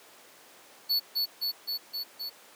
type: tone with echo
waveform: square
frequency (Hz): 4435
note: C#8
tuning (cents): 0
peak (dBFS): -24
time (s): 0.89-1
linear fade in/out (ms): 20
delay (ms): 260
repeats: 5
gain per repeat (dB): -2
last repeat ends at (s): 2.3
effects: pink hiss -53 dBFS RMS until 2.55 s + high-pass 400 Hz 12 dB/octave